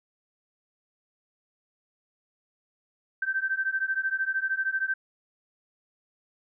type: beating tone pair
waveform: sine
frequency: 1550 / 1563 Hz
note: G6 / G6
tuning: -20 / -6 cents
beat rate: 13 Hz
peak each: -28 / -29 dBFS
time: 3.22-4.94 s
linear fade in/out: 5 ms
effects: none

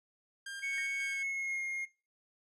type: tone with tremolo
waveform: sawtooth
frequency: 1600 Hz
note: G6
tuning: 35 cents sharp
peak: -37 dBFS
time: 0.46-1.23 s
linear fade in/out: 5 ms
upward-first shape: square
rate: 3.7 Hz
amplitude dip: 40%
type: tone with pitch glide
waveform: triangle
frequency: 2217 to 2137 Hz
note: C#7 to C7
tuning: 0 to +36 cents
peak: -32 dBFS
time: 0.62-1.86 s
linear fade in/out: 20 ms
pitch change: -64 cents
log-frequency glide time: 1.04-1.62 s
type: tone with exponential decay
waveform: sine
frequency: 1864.7 Hz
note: A#6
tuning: in tune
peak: -38 dBFS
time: 0.78-0.93 s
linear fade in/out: 0 ms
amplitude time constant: 31 ms
effects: noise-tail reverb RT60 0.3 s tail -18 dB re dry + resampled to 24000 Hz

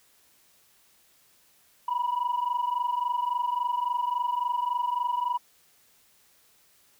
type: tone pair together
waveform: sine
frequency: 961.4 / 985 Hz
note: B5 / B5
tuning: -47 / -5 cents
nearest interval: unison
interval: 42 cents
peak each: -27 / -26 dBFS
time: 1.88-5.38 s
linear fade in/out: 5 ms
effects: tanh soft clip ceiling -21 dBFS + white hiss -62 dBFS RMS until 6.99 s

